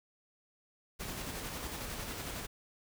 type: noise with tremolo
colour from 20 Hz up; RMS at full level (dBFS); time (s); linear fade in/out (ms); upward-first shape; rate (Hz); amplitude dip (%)
pink; -40; 0.99-2.47; 20; square; 11; 25
effects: none